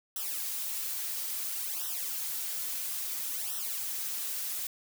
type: noise with flanger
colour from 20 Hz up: blue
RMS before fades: -35 dBFS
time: 0.16-4.67 s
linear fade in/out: 2 ms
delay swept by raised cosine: 0.43 to 6.33 ms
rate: 0.59 Hz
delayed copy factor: -0.85
effects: none